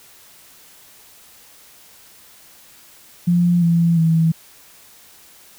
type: tone with pitch steps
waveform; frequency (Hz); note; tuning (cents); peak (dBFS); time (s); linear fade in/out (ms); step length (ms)
sine; 174.61 / 168.66 / 162.92; F3 / E3 / E3; 0 / +40 / -20; -12; 3.27-4.32; 10; 350
effects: white hiss -47 dBFS RMS until 5.58 s